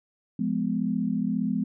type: chord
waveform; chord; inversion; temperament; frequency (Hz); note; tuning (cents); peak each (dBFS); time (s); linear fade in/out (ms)
sine; F diminished; none; just; 174.61 / 209.5 / 251.4; F3 / Ab3 / Cb4; 0 / +15 / +31; -30 / -27 / -28; 0.39-1.64; 5
effects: none